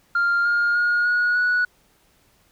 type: tone with pitch steps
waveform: sine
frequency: 1396.9 / 1414.8 / 1432.9 / 1451.2 / 1469.7 Hz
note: F6 / F6 / F6 / F#6 / F#6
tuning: 0 / +22 / +44 / -34 / -12 cents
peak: -15 dBFS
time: 0.15-1.65 s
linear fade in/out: 5 ms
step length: 300 ms
effects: tanh soft clip ceiling -15 dBFS + pink hiss -60 dBFS RMS until 2.51 s